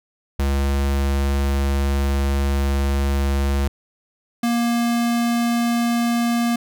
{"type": "tone pair in turn", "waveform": "square", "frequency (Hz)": [69.3, 235.9], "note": ["C#2", "A#3"], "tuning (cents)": [0, 21], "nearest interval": "octave + major sixth", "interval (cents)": 2121, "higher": "second", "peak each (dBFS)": -18, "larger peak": "neither", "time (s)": [[0.39, 3.68], [4.43, 6.56]], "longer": "first", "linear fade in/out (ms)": 5, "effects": []}